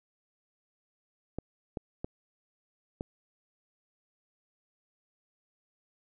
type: clicks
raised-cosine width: 2 ms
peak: -21 dBFS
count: 4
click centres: 1.386 / 1.772 / 2.045 / 3.009 s
effects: none